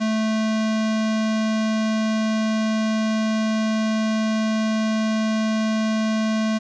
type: tone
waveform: square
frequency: 218.8 Hz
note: A3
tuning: 9 cents flat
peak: -20 dBFS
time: 0-6.59 s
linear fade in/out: 20 ms
effects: resampled to 16000 Hz + 8-bit